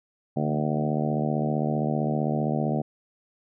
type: harmonic tone with a mistuned harmonic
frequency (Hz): 75.4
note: D2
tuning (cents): +46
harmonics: 2 / 3 / 4 / 5 / 6 / 7 / 8 / 9 / 10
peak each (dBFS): -27 / -28 / -33 / -35 / -36 / -37 / -34 / -35 / -35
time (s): 0.36-2.82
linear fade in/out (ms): 10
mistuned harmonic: 2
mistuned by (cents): -37
effects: none